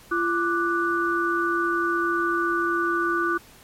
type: tone cluster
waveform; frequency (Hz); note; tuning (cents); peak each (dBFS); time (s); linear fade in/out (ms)
sine; 341.9 / 1177 / 1478; F4 / D6 / F#6; -37 / +3 / -2; -25; 0.11-3.38; 10
effects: pink hiss -50 dBFS RMS until 3.63 s + MP3 64 kbps